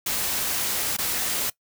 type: noise with dropouts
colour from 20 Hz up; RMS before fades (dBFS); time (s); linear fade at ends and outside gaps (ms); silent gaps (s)
white; -26; 0.06-1.5; 5; 0.967-0.985
effects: noise-tail reverb RT60 0.1 s tail -21 dB re dry